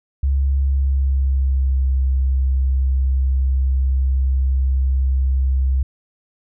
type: tone with pitch glide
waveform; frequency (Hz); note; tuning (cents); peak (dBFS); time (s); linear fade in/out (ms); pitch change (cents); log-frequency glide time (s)
sine; 68.3 to 65.9; C#2 to C2; -25 to +13; -14; 0.23-5.83; 5; -62; 0.64-1.87
effects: none